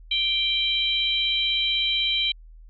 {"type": "harmonic tone", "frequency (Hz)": 784, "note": "G5", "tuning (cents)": 0, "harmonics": [3, 4, 5], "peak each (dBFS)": [-28, -23, -26], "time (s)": [0.11, 2.32], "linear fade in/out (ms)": 5, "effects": ["added 40 Hz sine -43 dBFS peak until 2.69 s"]}